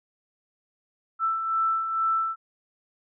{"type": "beating tone pair", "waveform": "sine", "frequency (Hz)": [1325, 1327.2], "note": ["E6", "E6"], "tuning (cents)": [9, 11], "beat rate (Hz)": 2.2, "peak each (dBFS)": [-32, -23], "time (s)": [1.19, 2.36], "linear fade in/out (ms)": 50, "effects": []}